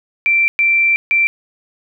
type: tone bursts at uneven times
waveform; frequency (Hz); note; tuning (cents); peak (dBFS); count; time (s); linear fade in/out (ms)
sine; 2349; D7; 0; -10; 3; 0.26-0.48 / 0.59-0.96 / 1.11-1.27; 0
effects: none